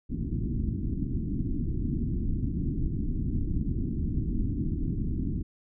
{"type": "low-pass noise", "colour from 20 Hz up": "pink", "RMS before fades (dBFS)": -29, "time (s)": [0.09, 5.43], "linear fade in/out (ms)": 20, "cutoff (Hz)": 320, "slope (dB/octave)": 48, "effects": []}